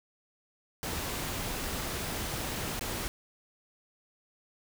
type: noise with dropouts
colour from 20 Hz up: pink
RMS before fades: -35 dBFS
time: 0.83-3.08 s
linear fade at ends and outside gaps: 0 ms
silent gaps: 2.794-2.81 s
effects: none